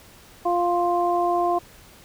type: harmonic tone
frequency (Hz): 349.7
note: F4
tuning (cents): +2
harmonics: 1 / 2 / 3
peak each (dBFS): -24 / -21 / -26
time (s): 0.45-1.59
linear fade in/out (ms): 10
effects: pink hiss -49 dBFS RMS until 2.04 s